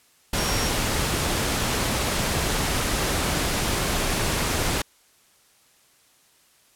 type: tone in noise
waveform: sine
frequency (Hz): 5588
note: F8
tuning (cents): 0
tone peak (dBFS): -31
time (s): 0.38-0.69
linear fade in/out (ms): 5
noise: pink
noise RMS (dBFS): -24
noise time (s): 0.33-4.82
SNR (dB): -10
effects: white hiss -59 dBFS RMS until 6.75 s + low-pass 12000 Hz 12 dB/octave